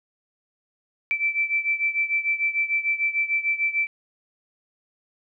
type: beating tone pair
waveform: sine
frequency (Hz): 2327 / 2333.7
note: D7 / D7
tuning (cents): -17 / -12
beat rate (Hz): 6.7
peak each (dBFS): -23 / -26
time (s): 1.11-3.87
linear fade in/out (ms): 0
effects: none